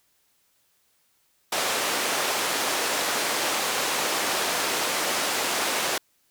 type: band-pass noise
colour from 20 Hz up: pink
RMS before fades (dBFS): -26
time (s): 1.52-5.98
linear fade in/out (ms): 5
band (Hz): 450 to 11000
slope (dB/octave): 12
effects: white hiss -67 dBFS RMS until 6.3 s